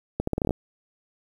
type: accelerating click train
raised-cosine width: 2 ms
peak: -11 dBFS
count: 9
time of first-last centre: 0.2-0.508 s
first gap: 74 ms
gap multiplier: 0.8
effects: 8-bit